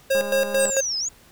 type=tone with tremolo; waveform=square; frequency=539 Hz; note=C#5; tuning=49 cents flat; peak=-18 dBFS; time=0.1-0.81 s; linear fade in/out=10 ms; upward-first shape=square; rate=4.5 Hz; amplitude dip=70%
type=click train; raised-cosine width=1 ms; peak=-21 dBFS; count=113; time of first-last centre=0.15-0.699 s; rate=204 Hz
type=exponential two-way sweep; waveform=sine; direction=down then up; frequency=8700 to 4978 to 7070 Hz; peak=-23 dBFS; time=0.59-1.09 s; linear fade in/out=10 ms; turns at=0.98 s
effects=pink hiss -52 dBFS RMS until 1.31 s